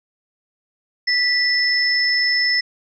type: tone pair together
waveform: sine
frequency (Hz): 1968 / 5254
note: B6 / E8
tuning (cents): -7 / -7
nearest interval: octave + perfect fourth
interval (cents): 1700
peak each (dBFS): -18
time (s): 1.07-2.61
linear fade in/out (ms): 10
effects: none